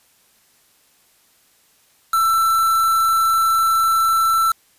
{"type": "tone with quantisation", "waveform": "triangle", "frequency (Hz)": 1336, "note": "E6", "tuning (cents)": 23, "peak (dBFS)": -12, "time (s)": [2.13, 4.52], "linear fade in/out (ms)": 5, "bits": 4, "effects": ["white hiss -57 dBFS RMS until 4.78 s", "resampled to 32000 Hz"]}